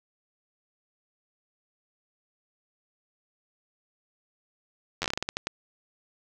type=slowing click train; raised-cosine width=0.2 ms; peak=-11 dBFS; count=12; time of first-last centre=5.02-5.47 s; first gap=10 ms; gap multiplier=1.26; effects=none